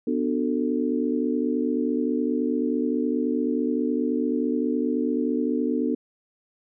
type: chord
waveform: sine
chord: B minor seventh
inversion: none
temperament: just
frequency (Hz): 246.9 / 296.3 / 370.4 / 444.5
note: B3 / D4 / F#4 / A4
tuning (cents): 0 / +15 / +2 / +18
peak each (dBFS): -25 / -26 / -31 / -29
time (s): 0.07-5.95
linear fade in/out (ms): 5
effects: none